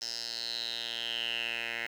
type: tone with band-pass filter sweep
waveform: 10% pulse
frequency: 116.54 Hz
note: A#2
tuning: in tune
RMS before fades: -36 dBFS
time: 0.01-1.87 s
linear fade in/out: 10 ms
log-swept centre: 5300 to 2200 Hz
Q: 6.9
effects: 9-bit